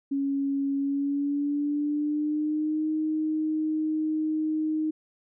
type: tone with pitch glide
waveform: sine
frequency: 277.2 to 311.1 Hz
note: C#4 to D#4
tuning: 0 to 0 cents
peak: -24 dBFS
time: 0.11-4.91 s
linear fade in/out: 10 ms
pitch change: +200 cents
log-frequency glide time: 0.76-2.89 s
effects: none